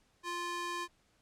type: tone with high-pass filter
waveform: square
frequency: 348.7 Hz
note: F4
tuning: 3 cents flat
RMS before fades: -38 dBFS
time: 0.23-0.88 s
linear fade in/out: 50 ms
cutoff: 780 Hz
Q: 1.2
effects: pink hiss -71 dBFS RMS until 1.21 s + low-pass 9000 Hz 12 dB/octave